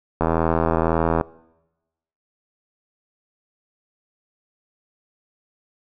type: click train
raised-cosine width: 1 ms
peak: -5 dBFS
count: 83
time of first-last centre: 0.21-1.211 s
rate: 81.9 Hz
effects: noise-tail reverb RT60 1.0 s tail -23 dB re dry